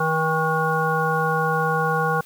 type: harmonic tone with a mistuned harmonic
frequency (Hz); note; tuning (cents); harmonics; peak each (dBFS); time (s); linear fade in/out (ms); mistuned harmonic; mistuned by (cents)
159.7; D#3; +45; 1 / 3 / 5 / 7 / 9; -25 / -25 / -25 / -25 / -25; 0-2.21; 5; 7; -25
effects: white hiss -48 dBFS RMS until 2.25 s